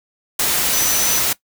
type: tone in noise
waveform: sine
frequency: 6000 Hz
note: F#8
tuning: 23 cents sharp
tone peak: -19 dBFS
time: 0.73-1.2 s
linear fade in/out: 5 ms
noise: white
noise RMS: -18 dBFS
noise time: 0.39-1.33 s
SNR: -4 dB
effects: noise-tail reverb RT60 0.1 s tail -19 dB re dry

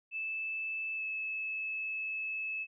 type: tone with pitch glide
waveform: sine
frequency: 2628 to 2602 Hz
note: E7 to E7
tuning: -6 to -23 cents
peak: -34 dBFS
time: 0.11-2.67 s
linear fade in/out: 50 ms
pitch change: -17 cents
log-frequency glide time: 0.96-1.02 s
effects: none

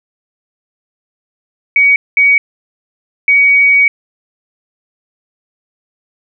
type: tone bursts at uneven times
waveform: sine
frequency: 2254 Hz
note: C#7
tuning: 28 cents sharp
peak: -5 dBFS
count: 3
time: 1.76-1.96 / 2.17-2.38 / 3.28-3.88 s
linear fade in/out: 2 ms
effects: none

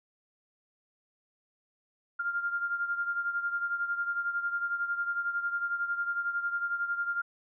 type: beating tone pair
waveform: sine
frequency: 1396.9 / 1407.9 Hz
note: F6 / F6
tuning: 0 / +14 cents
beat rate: 11 Hz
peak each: -30 / -36 dBFS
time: 2.19-7.22 s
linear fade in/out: 10 ms
effects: none

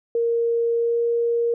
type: tone with pitch glide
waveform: sine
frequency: 465.9 to 468.9 Hz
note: A#4 to A#4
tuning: -1 to +10 cents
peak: -18 dBFS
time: 0.15-1.54 s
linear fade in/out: 2 ms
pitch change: +11 cents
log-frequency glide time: 0.76-0.99 s
effects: none

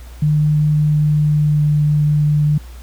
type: tone with pitch glide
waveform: sine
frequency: 150.9 to 149.17 Hz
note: D3 to D3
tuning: +47 to +27 cents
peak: -11 dBFS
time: 0.22-2.58 s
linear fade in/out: 5 ms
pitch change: -20 cents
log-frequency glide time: 0.81-1.75 s
effects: added 60 Hz sine -32 dBFS peak until 2.82 s + pink hiss -45 dBFS RMS until 2.82 s

